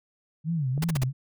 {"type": "tone with vibrato", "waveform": "sine", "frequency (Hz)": 146.8, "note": "D3", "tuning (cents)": 0, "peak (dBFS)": -24, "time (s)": [0.44, 1.13], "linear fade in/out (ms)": 50, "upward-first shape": "sine", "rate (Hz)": 2.9, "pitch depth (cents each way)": 250}
{"type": "clicks", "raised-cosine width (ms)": 2, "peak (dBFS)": -24, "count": 2, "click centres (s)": [0.778, 1.035]}
{"type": "noise bursts", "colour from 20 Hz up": "pink", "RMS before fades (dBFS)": -30, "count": 4, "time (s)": [0.82, 1.037], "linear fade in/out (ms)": 5, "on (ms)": 22, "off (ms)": 43}
{"effects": []}